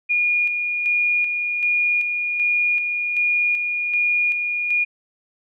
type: tone with tremolo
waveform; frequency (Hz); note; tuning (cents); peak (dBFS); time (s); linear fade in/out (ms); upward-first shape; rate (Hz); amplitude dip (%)
sine; 2434; D#7; -39; -16; 0.09-4.85; 20; square; 1.3; 40
effects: none